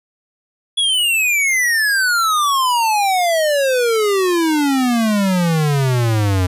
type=exponential sweep; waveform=square; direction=down; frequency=3402 to 89.4 Hz; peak=-14 dBFS; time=0.77-6.47 s; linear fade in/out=10 ms; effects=resampled to 32000 Hz